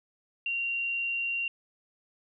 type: tone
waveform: sine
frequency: 2761 Hz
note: F7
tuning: 20 cents flat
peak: -28 dBFS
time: 0.46-1.48 s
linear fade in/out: 2 ms
effects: none